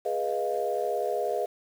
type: chord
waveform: sine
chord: F half-diminished seventh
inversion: first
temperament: equal with one note detuned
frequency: 415.3 / 487.6 / 622.3 / 698.5 Hz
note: Ab4 / Cb5 / Eb5 / F5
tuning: 0 / -22 / 0 / 0 cents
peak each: -31 dBFS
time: 0.05-1.46 s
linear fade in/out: 10 ms
effects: tanh soft clip ceiling -15 dBFS + 8-bit